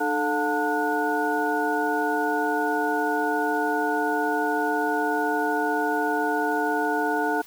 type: tone cluster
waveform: sine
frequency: 301.1 / 437.2 / 716 / 893 / 1461 Hz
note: D4 / A4 / F5 / A5 / F#6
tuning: +43 / -11 / +43 / +25 / -22 cents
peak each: -28 dBFS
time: 0-7.42 s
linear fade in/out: 10 ms
effects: white hiss -48 dBFS RMS until 7.46 s